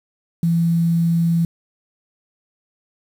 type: tone with quantisation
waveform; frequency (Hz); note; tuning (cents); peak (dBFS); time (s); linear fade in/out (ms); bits
sine; 167.8; E3; +31; -14; 0.43-1.45; 2; 7
effects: none